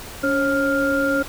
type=tone cluster; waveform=sine; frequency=282.6 / 542 / 1400 Hz; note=C#4 / C#5 / F6; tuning=+34 / -39 / +4 cents; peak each=-21 dBFS; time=0.23-1.23 s; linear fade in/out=10 ms; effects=tanh soft clip ceiling -8 dBFS + pink hiss -36 dBFS RMS until 1.28 s